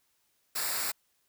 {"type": "noise with comb filter", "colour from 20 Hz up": "white", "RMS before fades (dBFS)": -32, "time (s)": [0.55, 0.92], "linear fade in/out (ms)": 10, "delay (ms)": 0.32, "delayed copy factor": -0.65, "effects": ["white hiss -73 dBFS RMS until 1.28 s"]}